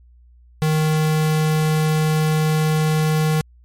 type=tone; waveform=square; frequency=155.56 Hz; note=D#3; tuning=in tune; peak=-16 dBFS; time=0.62-3.41 s; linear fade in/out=0 ms; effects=added 60 Hz sine -46 dBFS peak until 3.64 s + MP3 64 kbps